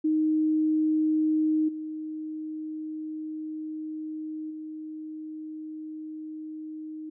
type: tone with level steps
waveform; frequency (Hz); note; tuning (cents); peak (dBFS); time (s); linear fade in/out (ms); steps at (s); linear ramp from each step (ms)
sine; 311.1; D#4; 0; -21 / -32 / -35; 0.04-7.1; 10; 1.68 / 4.5; 10
effects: none